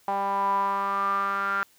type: tone with band-pass filter sweep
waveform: sawtooth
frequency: 197.9 Hz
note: G3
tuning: 17 cents sharp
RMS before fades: -26 dBFS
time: 0.08-1.63 s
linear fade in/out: 0 ms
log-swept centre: 860 to 1400 Hz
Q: 9.4
effects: white hiss -60 dBFS RMS until 1.78 s